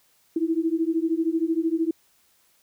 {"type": "beating tone pair", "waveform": "sine", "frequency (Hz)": [320.3, 333.3], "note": ["E4", "E4"], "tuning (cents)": [-50, 19], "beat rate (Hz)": 13, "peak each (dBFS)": -24, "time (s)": [0.36, 1.91], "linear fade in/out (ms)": 5, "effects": ["white hiss -63 dBFS RMS until 2.62 s"]}